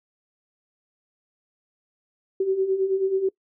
sine beating tone pair, 376.3 / 385.6 Hz, F#4 / G4, +29 / -28 cents, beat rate 9.3 Hz, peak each -27 / -21 dBFS, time 2.4-3.29 s, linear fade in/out 5 ms, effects noise-tail reverb RT60 0.1 s tail -23 dB re dry

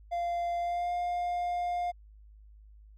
triangle tone with pitch glide, 693 to 706.3 Hz, F5 to F5, -14 to +19 cents, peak -27 dBFS, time 0.11-1.92 s, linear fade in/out 20 ms, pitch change +33 cents, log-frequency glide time 0.59-0.92 s, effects added 52 Hz sine -51 dBFS peak until 2.97 s

